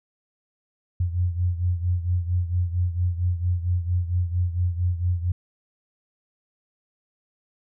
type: beating tone pair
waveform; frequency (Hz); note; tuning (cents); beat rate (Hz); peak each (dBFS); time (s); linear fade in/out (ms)
sine; 87.7 / 92.1; F2 / F#2; +8 / -7; 4.4; -22 / -27; 1-5.32; 5
effects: none